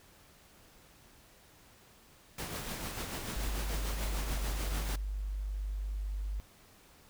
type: noise with tremolo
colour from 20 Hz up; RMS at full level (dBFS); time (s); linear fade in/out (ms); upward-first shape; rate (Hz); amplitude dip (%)
pink; -38; 2.38-4.96; 5; triangle; 6.8; 45
type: tone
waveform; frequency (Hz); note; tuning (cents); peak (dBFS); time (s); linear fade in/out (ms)
sine; 49.88; G1; +31; -33; 3.36-6.4; 0
effects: pink hiss -60 dBFS RMS until 7.09 s